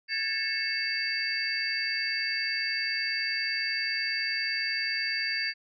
sine tone cluster, 1646 / 1776 / 2189 / 2659 / 4646 Hz, G#6 / A6 / C#7 / E7 / D8, -16 / +16 / -22 / +14 / -20 cents, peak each -37 / -34 / -33 / -38 / -31 dBFS, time 0.08-5.54 s, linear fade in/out 50 ms, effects none

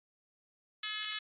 harmonic tone, 427 Hz, G#4, 48 cents sharp, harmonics 3 / 4 / 5 / 6 / 7 / 8 / 9 / 10, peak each -47 / -44 / -45 / -46 / -43 / -42 / -48 / -52 dBFS, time 0.83-1.19 s, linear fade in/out 5 ms, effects AAC 32 kbps

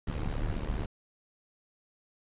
brown noise with amplitude modulation, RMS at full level -29 dBFS, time 0.07-0.86 s, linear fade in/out 5 ms, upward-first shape sine, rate 74.9 Hz, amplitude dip 80%, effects resampled to 8000 Hz

